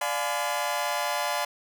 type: chord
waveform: sawtooth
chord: D diminished seventh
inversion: none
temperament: just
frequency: 587.3 / 704.8 / 845.8 / 1014.9 Hz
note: D5 / F5 / Ab5 / Cb6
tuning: 0 / +16 / +31 / +47 cents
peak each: -28 dBFS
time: 0.01-1.45 s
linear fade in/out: 5 ms
effects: none